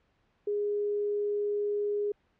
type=tone; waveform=sine; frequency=412.5 Hz; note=G#4; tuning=12 cents flat; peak=-27 dBFS; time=0.47-2.12 s; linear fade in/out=5 ms; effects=pink hiss -71 dBFS RMS until 2.39 s + low-pass 3000 Hz 12 dB/octave